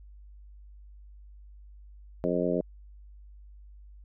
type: harmonic tone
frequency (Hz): 88.3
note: F2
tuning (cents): +20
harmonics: 2 / 3 / 4 / 5 / 6 / 7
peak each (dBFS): -32 / -32 / -32 / -32 / -32 / -32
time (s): 2.24-2.61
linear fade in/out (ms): 0
effects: added 50 Hz sine -47 dBFS peak until 4.04 s

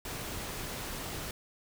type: noise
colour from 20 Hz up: pink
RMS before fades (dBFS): -39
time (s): 0.05-1.31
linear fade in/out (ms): 2
effects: none

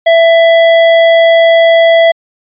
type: tone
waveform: square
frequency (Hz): 664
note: E5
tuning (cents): +12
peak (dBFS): -4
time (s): 0.06-2.12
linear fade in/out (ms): 10
effects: resampled to 8000 Hz

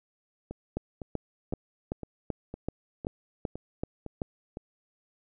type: two click trains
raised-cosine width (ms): 2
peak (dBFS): -17 / -24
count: 10 / 9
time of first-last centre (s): 0.77-4.218 / 0.51-4.571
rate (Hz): 2.61 / 1.97
effects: none

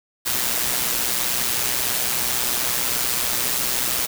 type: noise with amplitude modulation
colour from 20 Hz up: white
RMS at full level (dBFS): -20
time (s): 0.25-4.07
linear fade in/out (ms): 20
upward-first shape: sine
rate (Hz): 123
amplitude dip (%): 55
effects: none

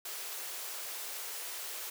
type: high-pass noise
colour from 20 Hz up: white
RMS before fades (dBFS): -41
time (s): 0.05-1.9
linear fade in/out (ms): 5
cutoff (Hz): 360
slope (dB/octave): 48
effects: none

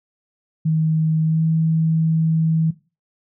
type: tone with pitch glide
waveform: sine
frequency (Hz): 158.4 to 160.98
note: D#3 to E3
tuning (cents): +31 to -41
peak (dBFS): -15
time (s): 0.65-2.71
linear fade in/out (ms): 10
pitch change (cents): +28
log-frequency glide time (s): 1.23-1.43
effects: noise-tail reverb RT60 0.3 s tail -17 dB re dry

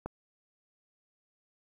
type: click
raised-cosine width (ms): 1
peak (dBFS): -22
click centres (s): 0.06
effects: 10-bit

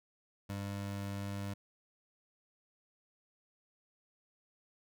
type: tone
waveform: 25% pulse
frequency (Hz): 99.8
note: G2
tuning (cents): +32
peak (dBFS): -34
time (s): 0.49-1.54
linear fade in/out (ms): 10
effects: none

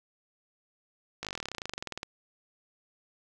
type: slowing click train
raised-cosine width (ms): 0.2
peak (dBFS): -18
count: 25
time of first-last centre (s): 1.23-2.031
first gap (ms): 18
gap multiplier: 1.05
effects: none

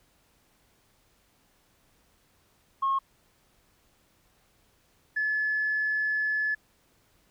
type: tone pair in turn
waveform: sine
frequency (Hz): 1084 / 1720.7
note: C#6 / A6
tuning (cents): -39 / -39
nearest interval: minor sixth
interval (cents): 800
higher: second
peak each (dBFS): -22 / -24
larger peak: first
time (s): 2.82-2.99 / 5.16-6.55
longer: second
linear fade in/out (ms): 10
effects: tanh soft clip ceiling -19 dBFS + pink hiss -66 dBFS RMS until 7.3 s

